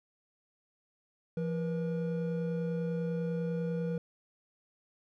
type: tone pair together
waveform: triangle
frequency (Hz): 170.05 / 480.1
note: F3 / B4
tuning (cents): -46 / -49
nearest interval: octave + tritone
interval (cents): 1797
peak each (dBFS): -30 / -34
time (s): 1.37-3.98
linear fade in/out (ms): 2
effects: none